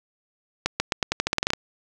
accelerating click train, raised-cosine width 0.2 ms, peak -4 dBFS, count 13, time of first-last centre 0.66-1.534 s, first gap 140 ms, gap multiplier 0.87, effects none

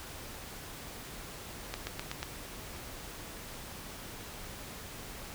accelerating click train, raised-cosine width 0.2 ms, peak -18 dBFS, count 5, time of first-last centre 1.74-2.23 s, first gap 130 ms, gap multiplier 0.96, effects pink hiss -45 dBFS RMS until 5.34 s

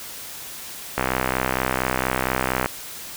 click train, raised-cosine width 0.5 ms, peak -5 dBFS, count 109, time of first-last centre 0.98-2.66 s, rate 64.3 Hz, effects white hiss -36 dBFS RMS until 3.16 s

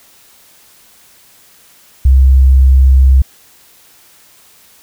sine tone, 66 Hz, C2, 16 cents sharp, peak -3 dBFS, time 2.05-3.22 s, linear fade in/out 5 ms, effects white hiss -45 dBFS RMS until 4.82 s

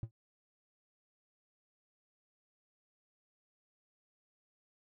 triangle tone with exponential decay, 112.7 Hz, A2, 42 cents sharp, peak -30 dBFS, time 0.03-0.11 s, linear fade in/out 0 ms, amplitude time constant 16 ms, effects none

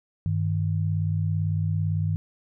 sine tone pair together, 98.46 / 156.3 Hz, G2 / D#3, +8 / +8 cents, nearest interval minor sixth, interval 800 cents, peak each -24 / -26 dBFS, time 0.26-2.16 s, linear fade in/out 0 ms, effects none

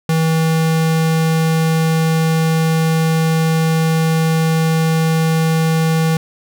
square tone, 161.2 Hz, E3, 38 cents flat, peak -13 dBFS, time 0.09-6.17 s, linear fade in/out 2 ms, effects none

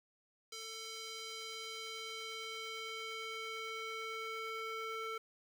square tone with band-pass filter sweep, 445.6 Hz, A4, 22 cents sharp, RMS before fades -44 dBFS, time 0.52-5.18 s, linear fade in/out 5 ms, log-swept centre 5000 to 1600 Hz, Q 1.2, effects 10-bit

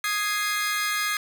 sawtooth chord, Ab major, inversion second, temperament equal, 1244.5 / 1661.2 / 2093 Hz, Eb6 / Ab6 / C7, 0 / 0 / 0 cents, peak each -25 dBFS, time 0.04-1.17 s, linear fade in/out 2 ms, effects none

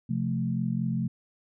sine chord, F major, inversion second, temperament equal, 130.81 / 174.61 / 220 Hz, C3 / F3 / A3, 0 / 0 / 0 cents, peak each -30 dBFS, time 0.09-1.08 s, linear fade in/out 10 ms, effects none

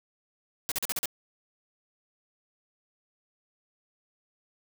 white noise bursts, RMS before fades -30 dBFS, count 6, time 0.69-1.057 s, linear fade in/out 0 ms, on 27 ms, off 41 ms, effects none

